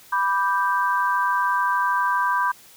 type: chord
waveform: sine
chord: G major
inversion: first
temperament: equal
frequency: 987.8 / 1174.7 / 1568 Hz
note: B5 / D6 / G6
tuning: 0 / 0 / 0 cents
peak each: -21 / -25 / -24 dBFS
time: 0.12-2.52 s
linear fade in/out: 10 ms
effects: white hiss -49 dBFS RMS until 2.76 s